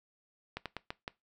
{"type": "slowing click train", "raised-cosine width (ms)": 0.3, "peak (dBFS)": -21, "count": 5, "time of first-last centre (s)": [0.57, 1.079], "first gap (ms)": 87, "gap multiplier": 1.26, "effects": ["noise-tail reverb RT60 0.2 s tail -20 dB re dry"]}